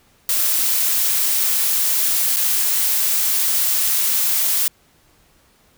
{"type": "noise with dropouts", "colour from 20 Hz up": "blue", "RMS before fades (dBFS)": -18, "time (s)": [0.29, 4.68], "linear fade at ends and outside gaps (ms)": 2, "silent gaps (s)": [2.362, 2.367], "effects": ["pink hiss -56 dBFS RMS until 5.77 s"]}